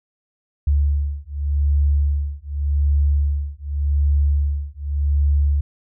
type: beating tone pair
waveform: sine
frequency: 71.5 / 72.36 Hz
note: D2 / D2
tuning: -46 / -25 cents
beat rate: 0.86 Hz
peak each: -19 dBFS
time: 0.67-5.61 s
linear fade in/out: 5 ms
effects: none